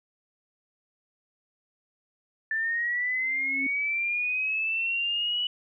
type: linear sweep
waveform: sine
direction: up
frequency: 1760 to 2960 Hz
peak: -25 dBFS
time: 2.51-5.47 s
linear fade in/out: 2 ms
type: tone with exponential growth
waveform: sine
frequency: 271.3 Hz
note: C#4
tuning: 37 cents flat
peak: -29 dBFS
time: 3.11-3.67 s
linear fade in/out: 5 ms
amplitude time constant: 120 ms
effects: none